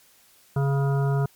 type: harmonic tone with a mistuned harmonic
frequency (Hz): 138.59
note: C#3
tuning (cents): 0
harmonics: 1 / 3 / 5 / 7 / 9 / 10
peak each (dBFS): -20 / -30 / -34 / -37 / -39 / -40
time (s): 0.56-1.26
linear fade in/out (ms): 5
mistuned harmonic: 10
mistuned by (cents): +43
effects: white hiss -57 dBFS RMS until 1.35 s + MP3 96 kbps